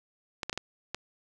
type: clicks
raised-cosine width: 0.2 ms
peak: -15 dBFS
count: 5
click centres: 0.432 / 0.496 / 0.529 / 0.576 / 0.946 s
effects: none